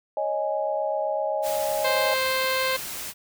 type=chord; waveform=sine; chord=C# suspended second; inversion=none; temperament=equal; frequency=554.4 / 622.3 / 830.6 Hz; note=C#5 / D#5 / G#5; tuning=0 / 0 / 0 cents; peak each=-29 / -26 / -29 dBFS; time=0.17-2.14 s; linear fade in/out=2 ms
type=noise; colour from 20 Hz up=white; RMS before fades=-34 dBFS; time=1.42-3.14 s; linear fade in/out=50 ms
type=harmonic tone; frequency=523.3 Hz; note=C5; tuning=in tune; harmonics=1 / 2 / 3 / 4 / 5 / 6 / 7 / 8 / 9; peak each=-27 / -29 / -31 / -30 / -34 / -36 / -37 / -33 / -40 dBFS; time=1.84-2.77 s; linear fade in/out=10 ms
effects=none